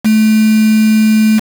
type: tone with quantisation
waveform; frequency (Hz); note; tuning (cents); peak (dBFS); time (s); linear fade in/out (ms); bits
sine; 217.3; A3; -21; -6; 0.04-1.4; 20; 3
effects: none